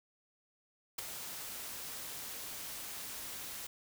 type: noise with ADSR envelope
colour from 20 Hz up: white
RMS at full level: -35 dBFS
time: 0.98-3.67 s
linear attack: 9 ms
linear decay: 8 ms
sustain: -9 dB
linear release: 6 ms
effects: none